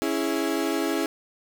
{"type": "chord", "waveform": "35% pulse", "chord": "C# minor", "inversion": "none", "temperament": "equal", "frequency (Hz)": [277.2, 329.6, 415.3], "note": ["C#4", "E4", "G#4"], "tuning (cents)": [0, 0, 0], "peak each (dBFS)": [-27, -25, -28], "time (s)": [0.02, 1.06], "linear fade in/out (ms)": 0, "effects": ["8-bit"]}